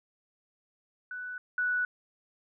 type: tone pair in turn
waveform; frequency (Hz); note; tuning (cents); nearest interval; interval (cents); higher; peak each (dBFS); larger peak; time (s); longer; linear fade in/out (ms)
sine; 1488 / 1477.7; F#6 / F#6; +9 / -3; unison; 12; first; -36 / -26; second; 1.11-1.38 / 1.58-1.85; neither; 2
effects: none